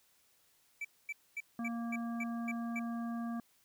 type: tone bursts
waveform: triangle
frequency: 2318 Hz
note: D7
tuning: 23 cents flat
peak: -35 dBFS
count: 8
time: 0.81-2.794 s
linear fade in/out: 5 ms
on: 38 ms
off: 240 ms
type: harmonic tone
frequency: 233.1 Hz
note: A#3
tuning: in tune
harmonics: 1 / 3 / 5 / 7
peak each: -36 / -47 / -49 / -55 dBFS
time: 1.59-3.4 s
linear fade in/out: 2 ms
effects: white hiss -70 dBFS RMS until 3.64 s